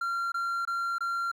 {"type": "tone bursts", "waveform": "triangle", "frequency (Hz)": 1377, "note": "F6", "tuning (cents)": -25, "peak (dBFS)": -26, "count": 4, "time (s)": [0.01, 1.316], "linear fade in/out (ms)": 5, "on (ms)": 310, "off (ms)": 22, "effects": ["11-bit"]}